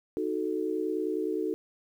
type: chord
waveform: sine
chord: D# diminished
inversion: none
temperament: equal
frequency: 311.1 / 370 / 440 Hz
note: D#4 / F#4 / A4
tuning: 0 / 0 / 0 cents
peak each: -32 dBFS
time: 0.17-1.54 s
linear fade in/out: 0 ms
effects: 10-bit